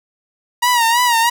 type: tone with vibrato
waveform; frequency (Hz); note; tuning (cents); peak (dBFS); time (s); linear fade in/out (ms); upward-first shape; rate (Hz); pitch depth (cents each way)
sawtooth; 949; A#5; +31; -8; 0.62-1.3; 10; sine; 3.1; 77
effects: none